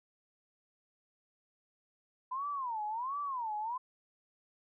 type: tone with vibrato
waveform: sine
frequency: 987.8 Hz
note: B5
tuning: in tune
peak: -34 dBFS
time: 2.31-3.78 s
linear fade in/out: 10 ms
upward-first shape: sine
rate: 1.4 Hz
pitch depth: 280 cents each way
effects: none